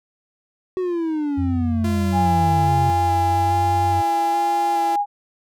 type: exponential sweep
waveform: triangle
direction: down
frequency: 374.8 to 130.81 Hz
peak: -18 dBFS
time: 0.77-2.9 s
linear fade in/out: 0 ms
type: tone with pitch glide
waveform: sine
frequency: 89.7 to 93.02 Hz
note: F2 to F#2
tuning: +47 to +10 cents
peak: -21 dBFS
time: 1.37-4.02 s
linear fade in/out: 20 ms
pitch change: +63 cents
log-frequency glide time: 3.28-3.37 s
type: tone with vibrato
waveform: sawtooth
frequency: 340.9 Hz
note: F4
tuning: 42 cents flat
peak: -23 dBFS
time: 1.84-4.96 s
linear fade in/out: 5 ms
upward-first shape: square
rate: 1.2 Hz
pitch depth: 14 cents each way
type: tone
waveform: sine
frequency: 818 Hz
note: G#5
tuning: 26 cents flat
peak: -17 dBFS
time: 2.12-5.06 s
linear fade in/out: 50 ms
effects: none